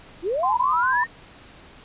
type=linear sweep; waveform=sine; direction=up; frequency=310 to 1874 Hz; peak=-21 dBFS; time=0.22-1.07 s; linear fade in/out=50 ms
type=tone with vibrato; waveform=sine; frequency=1006 Hz; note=B5; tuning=32 cents sharp; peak=-20 dBFS; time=0.43-1.04 s; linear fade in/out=5 ms; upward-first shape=square; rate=5 Hz; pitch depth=48 cents each way
effects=pink hiss -47 dBFS RMS until 1.84 s + resampled to 8000 Hz

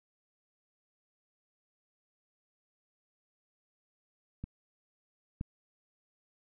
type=clicks; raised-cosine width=5 ms; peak=-26 / -23 dBFS; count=2; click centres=4.44 / 5.411 s; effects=none

